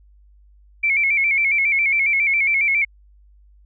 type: tone with vibrato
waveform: sine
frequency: 2256 Hz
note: C#7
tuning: 30 cents sharp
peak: -15 dBFS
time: 0.83-2.85 s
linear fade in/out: 10 ms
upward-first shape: square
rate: 7.3 Hz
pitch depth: 62 cents each way
effects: added 50 Hz sine -48 dBFS peak until 3.65 s